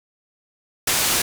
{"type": "low-pass noise", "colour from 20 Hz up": "white", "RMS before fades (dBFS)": -20, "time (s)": [0.87, 1.22], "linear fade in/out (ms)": 5, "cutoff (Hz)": 11000, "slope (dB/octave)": 12, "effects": []}